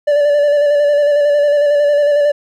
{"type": "tone with vibrato", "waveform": "triangle", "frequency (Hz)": 582, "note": "D5", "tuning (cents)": -16, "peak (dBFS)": -7, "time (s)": [0.07, 2.32], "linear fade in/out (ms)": 10, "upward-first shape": "square", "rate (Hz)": 11, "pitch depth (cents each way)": 23, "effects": []}